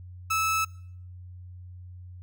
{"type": "tone", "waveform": "30% pulse", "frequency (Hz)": 1305, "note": "E6", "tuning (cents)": -18, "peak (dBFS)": -21, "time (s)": [0.3, 0.65], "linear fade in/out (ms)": 10, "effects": ["noise-tail reverb RT60 0.6 s tail -24 dB re dry", "added 90 Hz sine -41 dBFS peak until 2.22 s"]}